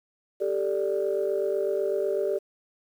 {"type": "chord", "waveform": "sine", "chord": "G suspended second", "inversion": "none", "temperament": "equal", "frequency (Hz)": [392, 440, 587.3], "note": ["G4", "A4", "D5"], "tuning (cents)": [0, 0, 0], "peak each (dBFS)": [-26, -29, -28], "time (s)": [0.4, 2.39], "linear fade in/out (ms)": 20, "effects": ["tanh soft clip ceiling -16 dBFS", "9-bit"]}